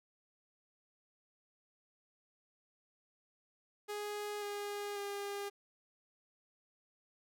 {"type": "tone with pitch steps", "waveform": "sawtooth", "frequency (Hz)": [415.3, 409.3, 403.5], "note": ["G#4", "G#4", "G#4"], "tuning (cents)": [0, -25, -50], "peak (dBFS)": -35, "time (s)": [3.88, 5.5], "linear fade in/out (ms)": 20, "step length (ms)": 540, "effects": []}